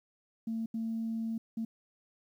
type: tone bursts at uneven times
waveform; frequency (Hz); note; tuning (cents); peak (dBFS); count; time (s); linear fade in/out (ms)
sine; 225.6; A3; +44; -31; 3; 0.47-0.66 / 0.74-1.38 / 1.57-1.65; 5
effects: tanh soft clip ceiling -27 dBFS + 11-bit